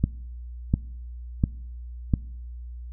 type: click train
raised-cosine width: 5 ms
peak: -7 dBFS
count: 4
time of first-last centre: 0.04-2.138 s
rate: 1.43 Hz
effects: noise-tail reverb RT60 0.9 s tail -24 dB re dry + added 60 Hz sine -35 dBFS peak until 2.92 s